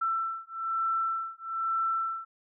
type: beating tone pair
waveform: sine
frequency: 1336 / 1337.1 Hz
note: E6 / E6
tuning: +23 / +24 cents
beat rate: 1.1 Hz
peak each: -31 dBFS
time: 0.01-2.25 s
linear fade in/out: 10 ms
effects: none